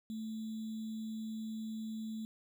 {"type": "tone with sample-and-hold", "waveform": "sine", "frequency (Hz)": 220, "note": "A3", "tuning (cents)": 0, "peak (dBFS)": -38, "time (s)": [0.1, 2.25], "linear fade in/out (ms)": 0, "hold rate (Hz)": 3675, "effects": []}